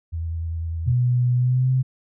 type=tone with vibrato; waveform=sine; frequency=82.41 Hz; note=E2; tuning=in tune; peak=-24 dBFS; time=0.12-0.94 s; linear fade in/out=20 ms; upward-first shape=sine; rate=10 Hz; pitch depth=22 cents each way
type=tone with pitch glide; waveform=sine; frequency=123.47 to 129.68 Hz; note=B2 to C3; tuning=0 to -15 cents; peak=-16 dBFS; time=0.86-1.83 s; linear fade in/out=20 ms; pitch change=+85 cents; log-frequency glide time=1.35-1.7 s
effects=none